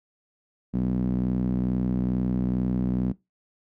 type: tone with band-pass filter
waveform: sawtooth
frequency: 62.3 Hz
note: B1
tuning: 16 cents sharp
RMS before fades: -25 dBFS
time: 0.73-3.13 s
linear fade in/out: 20 ms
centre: 210 Hz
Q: 3.4
effects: noise-tail reverb RT60 0.2 s tail -21 dB re dry